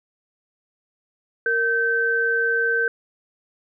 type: tone pair together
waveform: sine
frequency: 462.7 / 1546 Hz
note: A#4 / G6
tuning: -13 / -24 cents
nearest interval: octave + major sixth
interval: 2089 cents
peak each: -24 / -19 dBFS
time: 1.46-2.88 s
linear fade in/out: 2 ms
effects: none